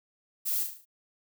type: noise with echo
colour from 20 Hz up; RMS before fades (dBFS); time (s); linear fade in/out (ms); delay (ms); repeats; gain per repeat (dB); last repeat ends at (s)
violet; -30; 0.45-0.64; 20; 36; 6; -5; 0.856
effects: none